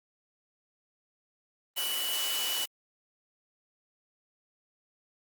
sine tone in noise, 2960 Hz, F#7, in tune, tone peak -32 dBFS, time 1.76-2.66 s, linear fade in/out 20 ms, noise white, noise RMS -33 dBFS, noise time 1.76-2.66 s, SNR -2 dB, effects high-pass 400 Hz 12 dB/octave + Opus 32 kbps

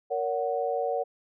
sine chord, F# major, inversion first, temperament equal with one note detuned, 466.2 / 566 / 740 Hz, A#4 / C#5 / F#5, 0 / +36 / 0 cents, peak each -30 dBFS, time 0.1-1.04 s, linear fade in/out 20 ms, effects none

